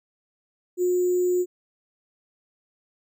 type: tone with sample-and-hold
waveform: sine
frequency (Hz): 359.6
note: F#4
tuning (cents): -49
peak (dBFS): -19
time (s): 0.77-1.46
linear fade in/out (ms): 50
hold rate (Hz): 7350
effects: none